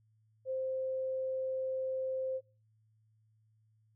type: tone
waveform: sine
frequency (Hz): 523.3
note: C5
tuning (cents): 0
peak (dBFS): -33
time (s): 0.45-2.41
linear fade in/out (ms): 50
effects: noise-tail reverb RT60 0.3 s tail -20 dB re dry + added 109 Hz sine -67 dBFS peak until 3.95 s